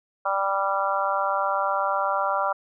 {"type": "harmonic tone", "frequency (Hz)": 196, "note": "G3", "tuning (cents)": 0, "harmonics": [3, 4, 5, 6, 7], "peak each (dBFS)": [-28, -28, -28, -28, -28], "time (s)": [0.25, 2.53], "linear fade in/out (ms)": 10, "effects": []}